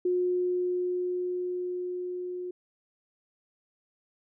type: tone with level ramp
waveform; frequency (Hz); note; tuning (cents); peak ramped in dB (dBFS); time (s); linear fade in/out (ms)
sine; 360.1; F#4; -47; -23 to -33; 0.05-2.51; 5
effects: none